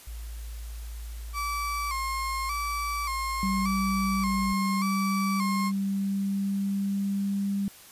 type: tone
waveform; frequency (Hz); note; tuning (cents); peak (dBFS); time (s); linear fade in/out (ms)
sine; 56.3; A1; +40; -35; 0.07-4.53; 5
type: tone with vibrato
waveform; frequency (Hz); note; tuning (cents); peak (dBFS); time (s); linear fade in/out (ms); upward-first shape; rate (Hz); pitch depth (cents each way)
35% pulse; 1111; C#6; +4; -27; 1.33-5.72; 50; square; 0.86; 67
type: tone with pitch glide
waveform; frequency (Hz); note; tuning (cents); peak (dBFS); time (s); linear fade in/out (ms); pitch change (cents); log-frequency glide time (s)
sine; 193.3 to 198.85; G3 to G3; -24 to +25; -25; 3.43-7.68; 0; +49; 3.75-7.46
effects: white hiss -50 dBFS RMS until 7.91 s + resampled to 32000 Hz